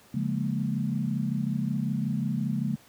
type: chord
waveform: sine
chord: Bb minor seventh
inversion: first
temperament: equal with one note detuned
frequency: 140.77 / 174.61 / 207.7 / 233.1 Hz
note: Db3 / F3 / Ab3 / Bb3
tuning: +27 / 0 / 0 / 0 cents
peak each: -30 / -33 / -30 / -32 dBFS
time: 0.14-2.76 s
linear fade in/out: 5 ms
effects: pink hiss -56 dBFS RMS until 2.88 s + high-pass 80 Hz 12 dB/octave